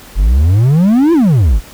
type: exponential two-way sweep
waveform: triangle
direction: up then down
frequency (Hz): 42.6 to 351 to 42.6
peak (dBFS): -4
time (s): 0.15-1.61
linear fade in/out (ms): 50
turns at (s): 1.13
effects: pink hiss -36 dBFS RMS until 1.73 s